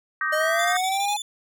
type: chord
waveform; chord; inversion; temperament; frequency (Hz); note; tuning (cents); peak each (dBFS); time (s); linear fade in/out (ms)
sine; Eb major seventh; third; just; 1166.7 / 1244.5 / 1555.6 / 1866.8; D6 / Eb6 / G6 / Bb6; -12 / 0 / -14 / +2; -31 / -29 / -26 / -27; 0.21-0.77; 2
type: linear sweep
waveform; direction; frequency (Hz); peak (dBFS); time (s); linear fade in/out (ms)
square; up; 607 to 839; -23; 0.32-1.17; 10
type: tone bursts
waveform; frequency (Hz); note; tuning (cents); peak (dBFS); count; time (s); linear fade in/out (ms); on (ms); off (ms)
25% pulse; 3500; A7; -10; -25; 8; 0.59-1.22; 2; 56; 26
effects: none